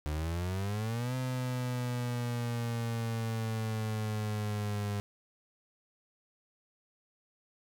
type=exponential two-way sweep; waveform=35% pulse; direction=up then down; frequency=73.42 to 128.8 to 101.9 Hz; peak=-30 dBFS; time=0.06-5 s; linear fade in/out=0 ms; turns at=1.15 s; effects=none